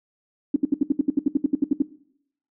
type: tone bursts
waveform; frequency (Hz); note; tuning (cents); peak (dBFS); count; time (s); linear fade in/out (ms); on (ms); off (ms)
sine; 285.7; D4; -48; -14; 15; 0.54-1.822; 5; 22; 68
effects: noise-tail reverb RT60 0.7 s tail -19 dB re dry